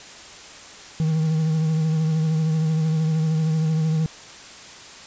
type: tone with vibrato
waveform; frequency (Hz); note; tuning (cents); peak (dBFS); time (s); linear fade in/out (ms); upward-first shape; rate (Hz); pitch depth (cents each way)
triangle; 158.3; D#3; +30; -16; 1-4.06; 0; triangle; 13; 41
effects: white hiss -41 dBFS RMS until 5.06 s + resampled to 16000 Hz